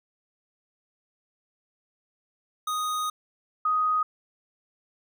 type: tone pair in turn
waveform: square / sine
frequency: 1244 / 1249.3 Hz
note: D#6 / D#6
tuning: -1 / +7 cents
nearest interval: unison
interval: 8 cents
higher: second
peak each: -27 / -21 dBFS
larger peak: second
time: 2.67-3.1 / 3.65-4.03 s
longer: first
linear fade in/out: 5 ms
effects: none